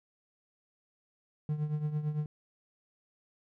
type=tone with tremolo; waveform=triangle; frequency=150.8 Hz; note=D3; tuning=46 cents sharp; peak=-25 dBFS; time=1.49-2.26 s; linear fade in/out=2 ms; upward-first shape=triangle; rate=8.9 Hz; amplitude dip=75%; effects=none